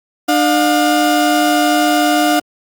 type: tone pair together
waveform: 35% pulse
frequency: 300.4 / 714.5 Hz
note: D4 / F5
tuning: +39 / +39 cents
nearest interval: octave + minor third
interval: 1500 cents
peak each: -12 dBFS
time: 0.28-2.4 s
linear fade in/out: 10 ms
effects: Opus 48 kbps